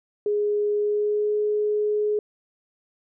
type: tone with pitch glide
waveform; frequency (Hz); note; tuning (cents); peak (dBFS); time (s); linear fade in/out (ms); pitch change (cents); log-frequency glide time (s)
sine; 415.3 to 420.4; G#4 to G#4; 0 to +21; -20; 0.26-2.19; 2; +21; 0.75-1.36
effects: none